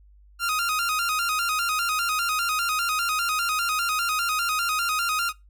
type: tone with vibrato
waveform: sawtooth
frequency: 1318.5 Hz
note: E6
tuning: in tune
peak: -19 dBFS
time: 0.39-5.33 s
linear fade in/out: 50 ms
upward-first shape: square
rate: 5 Hz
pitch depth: 89 cents each way
effects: noise-tail reverb RT60 0.2 s tail -21 dB re dry + added 50 Hz sine -50 dBFS peak until 5.49 s